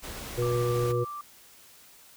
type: noise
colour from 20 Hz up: pink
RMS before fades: -39 dBFS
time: 0.02-0.93 s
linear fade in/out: 20 ms
type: harmonic tone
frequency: 120.7 Hz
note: B2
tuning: 39 cents flat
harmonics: 1 / 3 / 4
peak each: -28 / -30 / -28 dBFS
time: 0.37-1.05 s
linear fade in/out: 20 ms
type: tone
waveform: sine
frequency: 1174.7 Hz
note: D6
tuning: in tune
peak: -35 dBFS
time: 0.42-1.21 s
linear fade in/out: 2 ms
effects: white hiss -54 dBFS RMS until 2.16 s